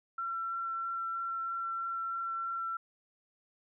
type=tone with vibrato; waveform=sine; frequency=1354 Hz; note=E6; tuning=46 cents sharp; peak=-33 dBFS; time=0.18-2.77 s; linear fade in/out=5 ms; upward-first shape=triangle; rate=3.1 Hz; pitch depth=9 cents each way; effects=none